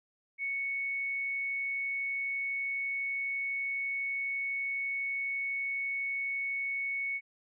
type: tone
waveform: sine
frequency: 2217 Hz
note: C#7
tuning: in tune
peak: -31 dBFS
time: 0.38-7.21 s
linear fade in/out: 50 ms
effects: none